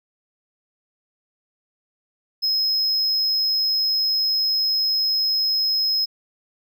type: tone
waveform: triangle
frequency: 5130 Hz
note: E8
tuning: 48 cents flat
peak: -17 dBFS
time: 2.42-6.06 s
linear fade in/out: 20 ms
effects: none